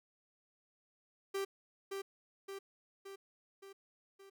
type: tone with echo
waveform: 45% pulse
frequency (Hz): 391.7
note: G4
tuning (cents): -1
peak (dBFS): -35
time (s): 1.34-1.45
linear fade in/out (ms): 10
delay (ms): 570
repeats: 5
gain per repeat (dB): -4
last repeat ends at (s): 4.3
effects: none